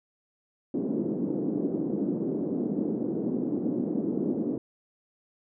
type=band-pass noise; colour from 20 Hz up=white; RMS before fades=-29 dBFS; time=0.74-4.58 s; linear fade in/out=2 ms; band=200 to 340 Hz; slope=24 dB/octave; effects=none